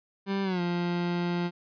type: tone with pitch glide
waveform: 30% pulse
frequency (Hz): 196 to 174.62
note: G3 to F3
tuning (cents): 0 to 0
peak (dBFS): -24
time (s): 0.26-1.51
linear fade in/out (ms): 50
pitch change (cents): -200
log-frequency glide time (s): 0.43-0.61
effects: resampled to 11025 Hz